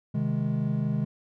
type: chord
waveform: triangle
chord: Ab major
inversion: first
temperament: equal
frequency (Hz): 130.81 / 155.56 / 207.7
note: C3 / Eb3 / Ab3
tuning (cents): 0 / 0 / 0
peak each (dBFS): -27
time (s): 0.14-1.05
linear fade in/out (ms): 10
effects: none